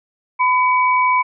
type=tone pair together; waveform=sine; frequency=1005 / 2268 Hz; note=B5 / C#7; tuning=+30 / +39 cents; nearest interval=octave + major second; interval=1409 cents; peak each=-13 / -19 dBFS; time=0.39-1.23 s; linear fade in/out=20 ms; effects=none